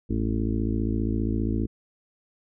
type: harmonic tone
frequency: 55 Hz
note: A1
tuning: in tune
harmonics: 1 / 2 / 4 / 5 / 6 / 7 / 8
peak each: -28 / -29 / -29 / -31 / -32 / -39 / -40 dBFS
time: 0.09-1.67 s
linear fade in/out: 20 ms
effects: none